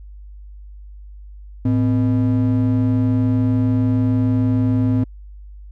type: ring-modulated tone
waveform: triangle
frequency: 183.3 Hz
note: F#3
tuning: 16 cents flat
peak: -9 dBFS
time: 1.65-5.04 s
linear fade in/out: 5 ms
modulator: 73.4 Hz
effects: added 50 Hz sine -35 dBFS peak until 5.71 s